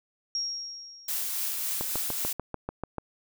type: tone with exponential decay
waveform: sine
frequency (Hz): 5588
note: F8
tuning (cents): 0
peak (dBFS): -26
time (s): 0.35-1.64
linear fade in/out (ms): 1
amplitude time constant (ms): 280
type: noise with tremolo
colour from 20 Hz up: blue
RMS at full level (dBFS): -30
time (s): 1.08-2.33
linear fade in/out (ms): 5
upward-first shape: sine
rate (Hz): 3.6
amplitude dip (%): 25
type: click train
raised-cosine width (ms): 1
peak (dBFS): -18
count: 9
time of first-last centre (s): 1.81-2.983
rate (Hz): 6.82
effects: none